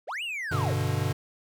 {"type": "linear two-way sweep", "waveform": "triangle", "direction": "up then down", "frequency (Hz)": [367.5, 2960, 367.5], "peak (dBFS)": -29, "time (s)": [0.07, 0.74], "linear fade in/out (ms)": 20, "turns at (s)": 0.23}
{"type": "chord", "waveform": "square", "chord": "G major", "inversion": "none", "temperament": "equal", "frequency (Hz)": [98, 123.47, 146.83], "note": ["G2", "B2", "D3"], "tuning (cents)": [0, 0, 0], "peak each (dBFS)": [-30, -30, -31], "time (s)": [0.51, 1.13], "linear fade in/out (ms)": 10}
{"effects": []}